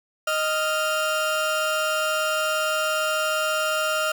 30% pulse tone pair together, 622.3 / 1395.9 Hz, D#5 / F6, 0 / -1 cents, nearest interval octave + major second, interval 1399 cents, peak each -22 dBFS, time 0.27-4.12 s, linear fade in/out 5 ms, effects none

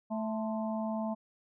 harmonic tone with a mistuned harmonic, 219.8 Hz, A3, 2 cents flat, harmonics 1 / 3 / 4 / 5, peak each -33 / -37 / -41 / -46 dBFS, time 0.1-1.15 s, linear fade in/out 20 ms, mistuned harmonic 5, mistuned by -84 cents, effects none

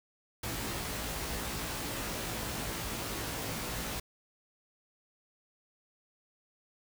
pink noise with comb filter, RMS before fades -37 dBFS, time 0.43-4 s, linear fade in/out 5 ms, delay 18 ms, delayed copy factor +1, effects none

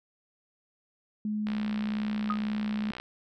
sine tone, 211.8 Hz, G#3, 34 cents sharp, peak -28 dBFS, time 1.25-2.91 s, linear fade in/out 2 ms
click train, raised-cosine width 0.3 ms, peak -23 dBFS, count 96, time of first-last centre 1.47-3 s, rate 62.1 Hz
sine tone with exponential decay, 1248 Hz, D#6, 5 cents sharp, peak -24 dBFS, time 2.3-2.42 s, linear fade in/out 1 ms, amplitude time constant 24 ms
effects none

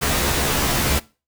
pink noise with comb filter, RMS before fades -20 dBFS, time 0.01-1 s, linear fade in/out 20 ms, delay 14 ms, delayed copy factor +0.8, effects noise-tail reverb RT60 0.3 s tail -20 dB re dry

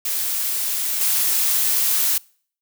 blue noise with level steps, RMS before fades -23 / -19 dBFS, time 0.05-2.18 s, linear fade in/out 5 ms, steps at 1.01 s, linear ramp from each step 2 ms, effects noise-tail reverb RT60 0.5 s tail -25 dB re dry

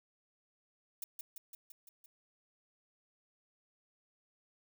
violet noise with echo, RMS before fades -41 dBFS, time 1.02-1.04 s, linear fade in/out 2 ms, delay 170 ms, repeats 6, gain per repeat -3 dB, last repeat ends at 2.06 s, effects none

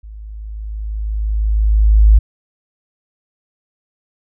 sine tone with level ramp, 53 Hz, G#1, 36 cents sharp, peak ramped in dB -31 to -3 dBFS, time 0.03-2.19 s, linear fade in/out 10 ms, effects none

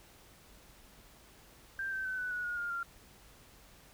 sine tone with pitch steps, 1578 / 1549.1 / 1520.7 / 1492.9 / 1465.5 / 1438.7 / 1412.3 / 1386.5 Hz, G6 / G6 / F#6 / F#6 / F#6 / F#6 / F6 / F6, +11 / -21 / +47 / +15 / -17 / -49 / +19 / -13 cents, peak -34 dBFS, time 1.79-2.83 s, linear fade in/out 2 ms, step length 130 ms, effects added 50 Hz sine -65 dBFS peak until 3.93 s + pink hiss -59 dBFS RMS until 3.93 s

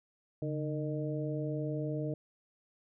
harmonic tone with a mistuned harmonic, 153.3 Hz, D#3, 25 cents flat, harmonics 1 / 2 / 3 / 4, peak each -35 / -38 / -40 / -41 dBFS, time 0.42-2.14 s, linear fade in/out 2 ms, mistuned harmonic 1, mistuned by -110 cents, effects none

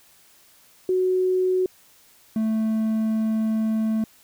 sine / triangle tone pair in turn, 370 / 220 Hz, F#4 / A3, 0 / 0 cents, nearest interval major sixth, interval 900 cents, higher first, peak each -18 dBFS, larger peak neither, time 0.89-1.66 / 2.36-4.04 s, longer second, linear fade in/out 2 ms, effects white hiss -55 dBFS RMS until 4.23 s

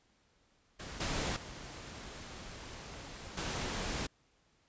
pink noise with level steps, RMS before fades -45 / -35 / -47 / -37 dBFS, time 0.79-4.07 s, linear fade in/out 10 ms, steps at 1 / 1.36 / 3.37 s, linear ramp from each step 5 ms, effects pink hiss -71 dBFS RMS until 4.68 s + resampled to 16000 Hz

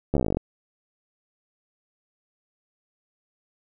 slowing click train, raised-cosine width 2 ms, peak -10 dBFS, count 14, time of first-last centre 0.14-0.37 s, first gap 13 ms, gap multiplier 1.05, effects none

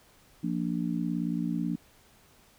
harmonic tone, 58.27 Hz, A#1, in tune, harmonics 3 / 4 / 5, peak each -31 / -32 / -33 dBFS, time 0.43-1.76 s, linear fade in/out 10 ms, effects pink hiss -60 dBFS RMS until 2.58 s

